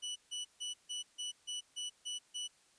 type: tone bursts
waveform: sawtooth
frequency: 2960 Hz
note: F#7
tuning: in tune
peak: -35 dBFS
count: 9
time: 0.02-2.48 s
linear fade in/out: 20 ms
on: 140 ms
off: 150 ms
effects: white hiss -68 dBFS RMS until 2.78 s + resampled to 22050 Hz